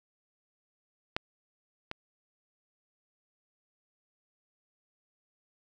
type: clicks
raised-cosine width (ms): 0.3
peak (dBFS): -13 / -20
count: 2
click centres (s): 1.165 / 1.914
effects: none